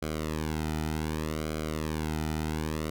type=tone with flanger; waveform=sawtooth; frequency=77.78 Hz; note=D#2; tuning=in tune; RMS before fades=-32 dBFS; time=0.02-2.9 s; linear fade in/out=5 ms; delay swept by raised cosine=1.1 to 1.83 ms; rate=0.66 Hz; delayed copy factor=-0.95; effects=none